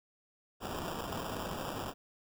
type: noise with sample-and-hold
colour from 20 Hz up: white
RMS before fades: -39 dBFS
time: 0.6-1.94 s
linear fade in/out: 50 ms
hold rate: 2100 Hz
effects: none